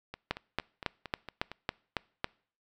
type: two click trains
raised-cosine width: 0.3 ms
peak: -24 / -13 dBFS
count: 7 / 8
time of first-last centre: 0.14-1.516 / 0.31-2.244 s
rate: 4.36 / 3.62 Hz
effects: noise-tail reverb RT60 0.5 s tail -25 dB re dry